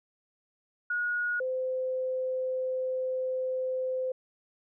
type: tone pair in turn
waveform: sine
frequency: 1448 / 515.2 Hz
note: F#6 / C5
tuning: -38 / -27 cents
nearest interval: octave + tritone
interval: 1789 cents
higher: first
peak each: -27 / -28 dBFS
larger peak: first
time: 0.9-1.4 / 1.4-4.12 s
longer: second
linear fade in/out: 5 ms
effects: none